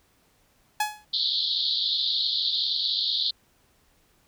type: tone with exponential decay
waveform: sawtooth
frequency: 845 Hz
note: G#5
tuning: 30 cents sharp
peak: -16 dBFS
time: 0.8-1.05 s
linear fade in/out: 5 ms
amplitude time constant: 54 ms
type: band-pass noise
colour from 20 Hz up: white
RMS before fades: -26 dBFS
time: 1.13-3.31 s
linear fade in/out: 10 ms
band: 3400 to 4500 Hz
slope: 96 dB/octave
effects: pink hiss -64 dBFS RMS until 4.27 s